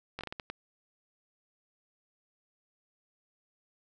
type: slowing click train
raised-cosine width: 0.3 ms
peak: -22 dBFS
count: 7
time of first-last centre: 0.19-0.5 s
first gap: 19 ms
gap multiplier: 1.4
effects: none